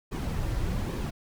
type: noise with flanger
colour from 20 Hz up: brown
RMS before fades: -30 dBFS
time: 0.11-1.11 s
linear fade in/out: 20 ms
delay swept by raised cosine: 1.4 to 4.8 ms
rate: 1.2 Hz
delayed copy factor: -0.5
effects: none